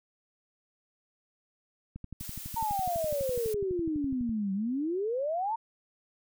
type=click train; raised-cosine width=5 ms; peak=-28 dBFS; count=29; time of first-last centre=1.96-4.293 s; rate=12 Hz
type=noise; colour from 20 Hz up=blue; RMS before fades=-42 dBFS; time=2.2-3.54 s; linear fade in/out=5 ms
type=exponential two-way sweep; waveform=sine; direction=down then up; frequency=932.3 to 189.3 to 932.3 Hz; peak=-28 dBFS; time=2.56-5.56 s; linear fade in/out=10 ms; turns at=4.53 s
effects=none